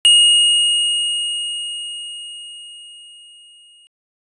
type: tone with exponential decay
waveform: square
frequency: 2866 Hz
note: F7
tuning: 44 cents sharp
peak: -7 dBFS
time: 0.05-3.87 s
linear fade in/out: 0 ms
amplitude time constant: 830 ms
effects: resampled to 22050 Hz